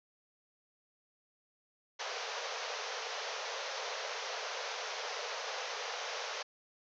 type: band-pass noise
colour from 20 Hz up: pink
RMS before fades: -40 dBFS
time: 1.99-6.43 s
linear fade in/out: 10 ms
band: 430 to 6400 Hz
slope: 96 dB/octave
effects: none